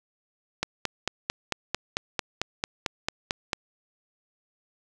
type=click train; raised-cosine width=0.2 ms; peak=-8 dBFS; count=14; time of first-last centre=0.63-3.532 s; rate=4.48 Hz; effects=none